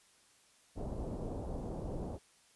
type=low-pass noise; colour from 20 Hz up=pink; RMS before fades=-40 dBFS; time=0.75-2.19 s; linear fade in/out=50 ms; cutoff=740 Hz; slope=24 dB/octave; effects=white hiss -66 dBFS RMS until 2.55 s + resampled to 24000 Hz